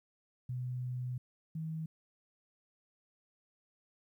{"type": "tone pair in turn", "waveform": "sine", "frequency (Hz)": [125.4, 159.59], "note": ["B2", "D#3"], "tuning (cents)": [27, 44], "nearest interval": "major third", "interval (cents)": 417, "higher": "second", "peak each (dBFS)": [-35, -36], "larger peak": "first", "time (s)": [[0.49, 1.18], [1.55, 1.86]], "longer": "first", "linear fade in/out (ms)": 5, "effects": ["12-bit"]}